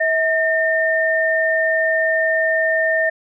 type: tone pair together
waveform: sine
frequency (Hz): 644 / 1814.2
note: E5 / A#6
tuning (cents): -41 / -47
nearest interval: octave + tritone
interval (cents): 1794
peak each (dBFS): -18 / -17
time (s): 0-3.1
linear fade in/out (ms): 10
effects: none